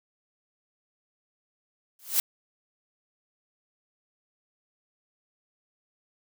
blue noise with exponential growth, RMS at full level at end -19 dBFS, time 1.99-2.2 s, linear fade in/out 2 ms, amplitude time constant 44 ms, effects none

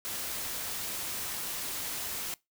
white noise, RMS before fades -36 dBFS, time 0.05-2.34 s, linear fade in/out 0 ms, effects noise-tail reverb RT60 0.2 s tail -22 dB re dry

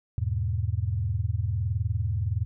sine chord, E major, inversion none, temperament equal, 82.41 / 103.83 / 123.47 Hz, E2 / G#2 / B2, 0 / 0 / 0 cents, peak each -29 / -27 / -32 dBFS, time 0.18-2.45 s, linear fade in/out 0 ms, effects none

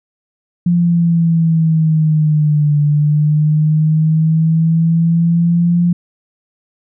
sine exponential two-way sweep, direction down then up, 174.61 to 146.83 to 174.61 Hz, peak -9 dBFS, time 0.66-5.93 s, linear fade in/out 5 ms, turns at 2.79 s, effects none

